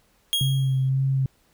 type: tone with exponential decay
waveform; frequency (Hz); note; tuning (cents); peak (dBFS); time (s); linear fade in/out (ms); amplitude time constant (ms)
45% pulse; 3273; G#7; -26; -18; 0.33-0.89; 0; 120
type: tone with vibrato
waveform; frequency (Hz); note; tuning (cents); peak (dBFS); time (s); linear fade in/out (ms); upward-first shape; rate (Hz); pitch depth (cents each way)
sine; 133.5; C3; +35; -19; 0.41-1.26; 2; sine; 1.9; 19
effects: pink hiss -63 dBFS RMS until 1.53 s